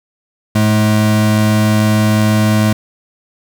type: tone pair together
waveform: square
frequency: 107.4 / 213.6 Hz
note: A2 / G#3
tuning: -41 / +49 cents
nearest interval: octave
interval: 1190 cents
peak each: -13 dBFS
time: 0.55-2.73 s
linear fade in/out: 5 ms
effects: none